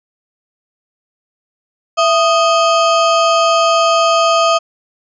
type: ring-modulated tone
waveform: square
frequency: 954 Hz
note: A#5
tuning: 40 cents sharp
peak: -7 dBFS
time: 1.97-4.59 s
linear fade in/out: 20 ms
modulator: 288 Hz
effects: resampled to 16000 Hz